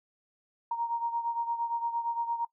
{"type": "beating tone pair", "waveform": "sine", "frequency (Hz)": [932.3, 941], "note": ["A#5", "A#5"], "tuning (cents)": [0, 16], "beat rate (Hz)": 8.7, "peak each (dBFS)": [-30, -35], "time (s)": [0.71, 2.45], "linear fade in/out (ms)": 5, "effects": ["noise-tail reverb RT60 0.1 s tail -21 dB re dry"]}